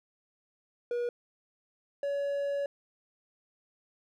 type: tone pair in turn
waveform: triangle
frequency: 481 / 564.8 Hz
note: B4 / C#5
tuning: -46 / +32 cents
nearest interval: minor third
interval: 278 cents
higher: second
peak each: -27 dBFS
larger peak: neither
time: 0.91-1.09 / 2.03-2.66 s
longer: second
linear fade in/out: 2 ms
effects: none